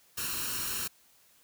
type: noise with comb filter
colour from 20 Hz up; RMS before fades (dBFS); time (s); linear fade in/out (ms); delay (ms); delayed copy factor
white; -34; 0.17-0.88; 10; 0.72; +0.7
effects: white hiss -63 dBFS RMS until 1.43 s